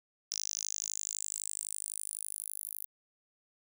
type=tone with high-pass filter sweep; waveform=sawtooth; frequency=51.91 Hz; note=G#1; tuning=in tune; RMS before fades=-39 dBFS; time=0.31-2.86 s; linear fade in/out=10 ms; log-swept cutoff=5700 to 12000 Hz; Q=7.6; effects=none